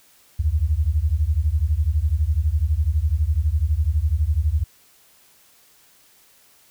sine beating tone pair, 70.7 / 82.7 Hz, C#2 / E2, +35 / +6 cents, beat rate 12 Hz, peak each -20 dBFS, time 0.39-4.64 s, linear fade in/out 10 ms, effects white hiss -55 dBFS RMS until 6.7 s

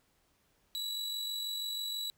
40% pulse tone with amplitude modulation, 3923 Hz, B7, 12 cents flat, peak -32 dBFS, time 0.75-2.1 s, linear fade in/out 0 ms, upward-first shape sine, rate 46.2 Hz, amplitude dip 40%, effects pink hiss -72 dBFS RMS until 2.17 s

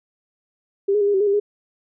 sine tone with pitch steps, 396.8 / 418.4 / 402.8 / 408.7 / 383.2 / 416.2 / 398.8 / 413 Hz, G4 / G#4 / G4 / G#4 / G4 / G#4 / G4 / G#4, +21 / +13 / +47 / -28 / -39 / +4 / +30 / -10 cents, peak -15 dBFS, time 0.88-1.4 s, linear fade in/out 10 ms, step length 65 ms, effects none

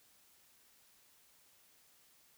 silence, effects white hiss -67 dBFS RMS until 2.37 s

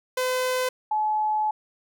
sawtooth / sine tone pair in turn, 509 / 856 Hz, C5 / A5, -48 / -48 cents, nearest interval major sixth, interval 900 cents, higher second, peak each -19 / -21 dBFS, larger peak first, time 0.17-0.69 / 0.91-1.51 s, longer second, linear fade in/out 5 ms, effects none

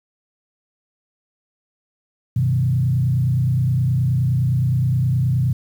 sine tone with frequency modulation, 127.3 Hz, C3, 47 cents flat, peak -15 dBFS, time 2.36-5.53 s, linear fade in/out 5 ms, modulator 29.6 Hz, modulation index 0.9, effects 8-bit

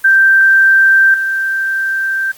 sine tone with level steps, 1568 Hz, G6, in tune, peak -5 / -13 dBFS, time 0.04-2.32 s, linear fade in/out 10 ms, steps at 1.14 s, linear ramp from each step 2 ms, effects white hiss -41 dBFS RMS until 2.37 s + Opus 32 kbps

